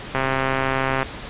click train, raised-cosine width 0.5 ms, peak -6 dBFS, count 118, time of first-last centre 0.15-1.03 s, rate 133 Hz, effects pink hiss -34 dBFS RMS until 1.29 s + resampled to 8000 Hz

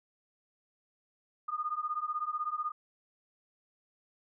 sine beating tone pair, 1216 / 1232 Hz, D#6 / D#6, -40 / -17 cents, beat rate 16 Hz, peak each -35 / -35 dBFS, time 1.48-2.72 s, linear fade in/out 10 ms, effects none

